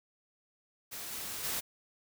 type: noise with level steps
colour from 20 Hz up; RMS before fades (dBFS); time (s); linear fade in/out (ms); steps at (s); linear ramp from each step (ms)
white; -42 / -40 / -35; 0.91-1.61; 20; 1.11 / 1.43; 20
effects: none